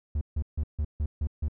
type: tone bursts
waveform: triangle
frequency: 74.6 Hz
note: D2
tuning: 28 cents sharp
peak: -23 dBFS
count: 7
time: 0.15-1.484 s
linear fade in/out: 5 ms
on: 62 ms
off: 150 ms
effects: none